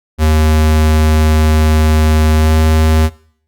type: tone with pitch glide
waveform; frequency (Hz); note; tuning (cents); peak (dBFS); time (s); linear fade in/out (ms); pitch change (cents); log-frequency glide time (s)
square; 77.78 to 78.77; D#2 to D#2; 0 to +22; -8; 0.18-3.1; 50; +22; 2.36-2.54
effects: noise-tail reverb RT60 0.6 s tail -21 dB re dry + Opus 48 kbps